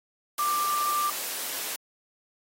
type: tone in noise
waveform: sine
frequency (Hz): 1182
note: D6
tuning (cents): +11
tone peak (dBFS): -24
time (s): 0.39-1.1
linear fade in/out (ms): 2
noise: white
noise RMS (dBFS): -33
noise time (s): 0.38-1.76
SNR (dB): +6
effects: high-pass 300 Hz 12 dB/octave + AAC 48 kbps